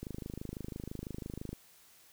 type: click train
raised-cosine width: 3 ms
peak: -27 dBFS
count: 40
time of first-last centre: 0.03-1.53 s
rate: 26 Hz
effects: white hiss -61 dBFS RMS until 2.12 s